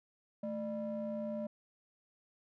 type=ring-modulated tone; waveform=triangle; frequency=190 Hz; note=F#3; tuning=46 cents sharp; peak=-31 dBFS; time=0.43-1.47 s; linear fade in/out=5 ms; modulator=410 Hz; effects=none